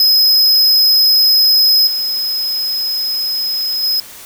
square tone with level steps, 5090 Hz, D#8, 39 cents sharp, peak -8 / -16 / -13 dBFS, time 0-4 s, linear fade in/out 2 ms, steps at 1.87 / 3.83 s, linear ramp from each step 2 ms, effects white hiss -35 dBFS RMS until 4.25 s

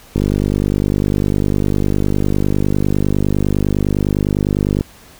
click train, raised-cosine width 3 ms, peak -3 dBFS, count 233, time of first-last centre 0.16-4.809 s, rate 49.9 Hz, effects pink hiss -43 dBFS RMS until 5.19 s

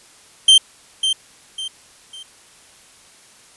45% pulse tone with echo, 3136 Hz, G7, in tune, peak -6 dBFS, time 0.48-0.58 s, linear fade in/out 5 ms, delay 550 ms, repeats 3, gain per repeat -9 dB, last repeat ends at 2.23 s, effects white hiss -48 dBFS RMS until 3.56 s + resampled to 24000 Hz

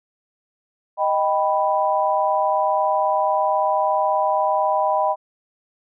sine chord, Eb augmented, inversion none, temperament equal, 622.3 / 784 / 987.8 Hz, Eb5 / G5 / B5, 0 / 0 / 0 cents, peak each -21 dBFS, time 0.97-5.16 s, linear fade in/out 50 ms, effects none

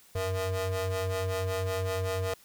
30% pulse ring-modulated tone, 189.1 Hz, F#3, 38 cents sharp, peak -23 dBFS, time 0.15-2.34 s, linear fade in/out 5 ms, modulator 281 Hz, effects white hiss -58 dBFS RMS until 2.44 s

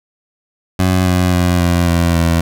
20% pulse tone with pitch steps, 92.4 / 90.55 / 88.74 / 86.96 / 85.22 / 83.52 Hz, F#2 / F#2 / F2 / F2 / F2 / E2, -2 / -37 / +28 / -7 / -42 / +23 cents, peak -6 dBFS, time 0.79-2.41 s, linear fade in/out 5 ms, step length 270 ms, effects none

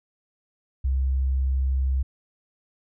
sine tone, 66.1 Hz, C2, 18 cents sharp, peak -20 dBFS, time 0.84-2.03 s, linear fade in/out 10 ms, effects none

